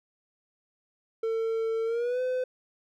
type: tone with pitch glide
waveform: triangle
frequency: 450.2 to 508.3 Hz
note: A4 to B4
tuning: +40 to +50 cents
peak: -24 dBFS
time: 1.23-2.44 s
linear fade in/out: 5 ms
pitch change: +210 cents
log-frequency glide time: 1.85-2.21 s
effects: none